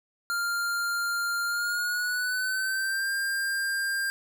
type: tone with pitch glide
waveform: square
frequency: 1396.9 to 1595.4 Hz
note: F6 to G6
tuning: 0 to +30 cents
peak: -27 dBFS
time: 0.3-4.1 s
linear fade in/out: 0 ms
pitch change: +230 cents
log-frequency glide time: 1.46-3.12 s
effects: none